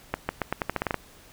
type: accelerating click train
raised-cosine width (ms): 0.5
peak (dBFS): -10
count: 11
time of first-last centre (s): 0.14-0.943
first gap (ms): 150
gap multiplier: 0.85
effects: pink hiss -52 dBFS RMS until 1.32 s